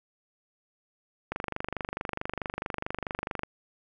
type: click train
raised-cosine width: 0.5 ms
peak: -16 dBFS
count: 53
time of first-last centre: 1.32-3.434 s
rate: 24.6 Hz
effects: none